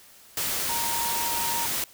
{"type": "tone in noise", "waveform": "sine", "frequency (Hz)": 932.3, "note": "A#5", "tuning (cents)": 0, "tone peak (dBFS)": -30, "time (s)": [0.69, 1.66], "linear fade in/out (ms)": 2, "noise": "white", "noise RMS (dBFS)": -28, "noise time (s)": [0.37, 1.84], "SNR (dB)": -5, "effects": ["white hiss -52 dBFS RMS until 1.93 s"]}